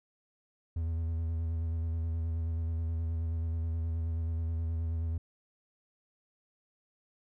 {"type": "tone with vibrato", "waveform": "triangle", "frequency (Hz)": 82, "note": "E2", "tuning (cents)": -9, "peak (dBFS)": -28, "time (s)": [0.76, 5.18], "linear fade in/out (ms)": 5, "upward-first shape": "square", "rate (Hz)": 9.4, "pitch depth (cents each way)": 23, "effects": []}